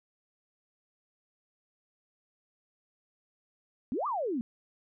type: exponential two-way sweep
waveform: sine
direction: up then down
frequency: 219 to 1243 to 219 Hz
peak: -29 dBFS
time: 3.92-4.41 s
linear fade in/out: 0 ms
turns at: 4.07 s
effects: none